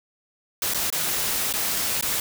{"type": "noise with dropouts", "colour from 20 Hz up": "white", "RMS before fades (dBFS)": -25, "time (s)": [0.62, 2.2], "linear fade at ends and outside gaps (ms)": 2, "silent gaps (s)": [[0.737, 0.745], [0.902, 0.925], [1.527, 1.537], [2.011, 2.025]], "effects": []}